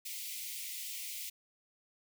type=high-pass noise; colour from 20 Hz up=white; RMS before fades=-42 dBFS; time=0.05-1.3 s; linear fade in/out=10 ms; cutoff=2000 Hz; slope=96 dB/octave; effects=none